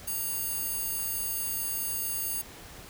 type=tone with high-pass filter; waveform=square; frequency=932.3 Hz; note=A#5; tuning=in tune; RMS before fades=-32 dBFS; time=0.07-2.42 s; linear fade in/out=10 ms; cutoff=11000 Hz; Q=0.9; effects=pink hiss -47 dBFS RMS until 2.89 s